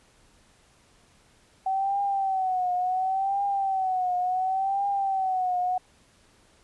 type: tone with vibrato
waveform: sine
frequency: 760 Hz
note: F#5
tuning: 46 cents sharp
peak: -23 dBFS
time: 1.66-5.78 s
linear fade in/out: 5 ms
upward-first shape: triangle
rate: 0.7 Hz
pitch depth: 100 cents each way
effects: pink hiss -60 dBFS RMS until 6.63 s + resampled to 24000 Hz